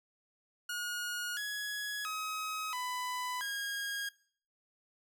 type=tone with pitch steps; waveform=sawtooth; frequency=1440 / 1678 / 1270 / 998 / 1633 Hz; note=F#6 / G#6 / D#6 / B5 / G#6; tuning=-47 / +17 / +35 / +18 / -30 cents; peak=-32 dBFS; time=0.69-4.09 s; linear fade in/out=5 ms; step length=680 ms; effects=noise-tail reverb RT60 0.5 s tail -21 dB re dry